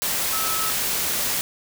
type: tone in noise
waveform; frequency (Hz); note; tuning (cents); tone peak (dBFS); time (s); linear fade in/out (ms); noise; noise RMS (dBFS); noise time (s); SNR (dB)
sine; 1297; E6; -28; -28; 0.33-0.7; 0; white; -24; 0.02-1.41; -7
effects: none